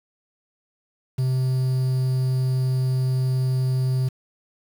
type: tone with quantisation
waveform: triangle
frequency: 129.4 Hz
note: C3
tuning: 19 cents flat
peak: -17 dBFS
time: 1.18-4.09 s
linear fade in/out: 10 ms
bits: 7
effects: none